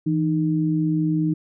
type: tone pair together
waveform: sine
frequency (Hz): 163.3 / 308.3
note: E3 / D#4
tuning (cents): -16 / -16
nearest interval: major seventh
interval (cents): 1100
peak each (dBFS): -21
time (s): 0.06-1.34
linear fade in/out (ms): 10
effects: none